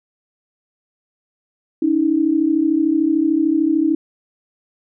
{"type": "tone pair together", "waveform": "sine", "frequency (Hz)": [287.3, 320.7], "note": ["D4", "E4"], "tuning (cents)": [-38, -48], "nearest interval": "major second", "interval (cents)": 190, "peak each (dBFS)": [-18, -15], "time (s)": [1.82, 3.95], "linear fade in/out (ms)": 5, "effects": []}